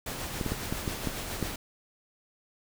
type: noise with tremolo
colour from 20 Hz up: pink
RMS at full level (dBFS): -35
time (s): 0.06-1.56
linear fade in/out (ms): 5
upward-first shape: sine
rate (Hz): 7.3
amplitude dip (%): 30
type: clicks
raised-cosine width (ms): 3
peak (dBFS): -17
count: 7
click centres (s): 0.412 / 0.463 / 0.52 / 0.725 / 0.878 / 1.073 / 1.427
effects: none